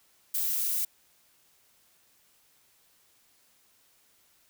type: noise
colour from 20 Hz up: violet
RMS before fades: -29 dBFS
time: 0.34-0.85 s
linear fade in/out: 5 ms
effects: white hiss -65 dBFS RMS until 4.49 s